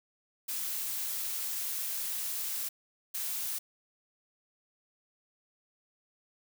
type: noise bursts at uneven times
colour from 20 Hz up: blue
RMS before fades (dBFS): -35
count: 2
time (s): 0.48-2.69 / 3.14-3.59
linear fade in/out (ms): 10
effects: none